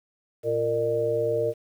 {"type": "harmonic tone with a mistuned harmonic", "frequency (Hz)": 115.2, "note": "A#2", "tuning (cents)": -20, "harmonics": [1, 3, 4, 5], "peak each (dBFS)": [-34, -34, -24, -27], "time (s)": [0.43, 1.54], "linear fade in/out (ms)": 50, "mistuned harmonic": 5, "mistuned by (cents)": 75, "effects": ["9-bit"]}